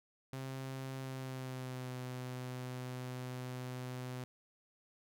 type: tone with pitch glide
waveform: sawtooth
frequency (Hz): 132.7 to 126.63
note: C3 to B2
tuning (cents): +25 to +44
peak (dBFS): -37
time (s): 0.33-4.24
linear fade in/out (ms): 0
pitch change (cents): -81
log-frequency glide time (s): 0.95-1.97
effects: none